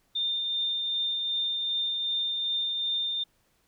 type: tone with tremolo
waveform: sine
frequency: 3612 Hz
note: A7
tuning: 45 cents sharp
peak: -25 dBFS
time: 0.15-3.24 s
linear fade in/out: 10 ms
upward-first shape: triangle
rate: 2.6 Hz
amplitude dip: 30%
effects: pink hiss -69 dBFS RMS until 3.67 s